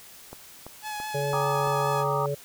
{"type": "click train", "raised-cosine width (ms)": 1, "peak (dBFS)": -25, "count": 5, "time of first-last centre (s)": [0.33, 1.672], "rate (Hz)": 2.98}
{"type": "tone with vibrato", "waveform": "sawtooth", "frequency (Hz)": 848, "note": "G#5", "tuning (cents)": 36, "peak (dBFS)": -28, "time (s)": [0.82, 2.05], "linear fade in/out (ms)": 50, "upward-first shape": "sine", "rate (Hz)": 4.9, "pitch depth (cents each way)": 20}
{"type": "harmonic tone", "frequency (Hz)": 142.2, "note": "C#3", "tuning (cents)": 45, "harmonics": [1, 3, 4], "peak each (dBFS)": [-30, -30, -30], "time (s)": [1.14, 2.35], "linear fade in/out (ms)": 10}
{"type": "chord", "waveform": "sine", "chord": "Eb major seventh", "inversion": "first", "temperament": "equal with one note detuned", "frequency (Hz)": [786.7, 932.3, 1174.7, 1244.5], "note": ["G5", "Bb5", "D6", "Eb6"], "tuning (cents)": [6, 0, 0, 0], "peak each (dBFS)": [-33, -30, -31, -32], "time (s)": [1.33, 2.26], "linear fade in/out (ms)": 2}
{"effects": ["white hiss -48 dBFS RMS until 2.44 s"]}